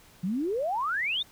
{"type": "exponential sweep", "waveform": "sine", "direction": "up", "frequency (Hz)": [169.7, 3752], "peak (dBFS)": -26, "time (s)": [0.23, 1.23], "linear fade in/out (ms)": 10, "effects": ["pink hiss -56 dBFS RMS until 1.31 s"]}